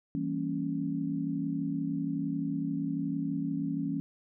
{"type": "chord", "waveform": "sine", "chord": "E diminished seventh", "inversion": "none", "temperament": "equal with one note detuned", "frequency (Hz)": [164.81, 196, 230.8, 277.2], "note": ["E3", "G3", "Bb3", "Db4"], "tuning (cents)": [0, 0, -17, 0], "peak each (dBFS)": [-35, -38, -38, -32], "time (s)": [0.15, 4], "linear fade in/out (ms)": 0, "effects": []}